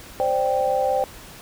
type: chord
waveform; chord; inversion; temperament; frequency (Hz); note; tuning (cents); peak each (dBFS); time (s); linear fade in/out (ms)
sine; C suspended second; none; just; 523.3 / 588.7 / 784.9; C5 / D5 / G5; 0 / +4 / +2; -22 / -25 / -22; 0.2-1.04; 0
effects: pink hiss -42 dBFS RMS until 1.41 s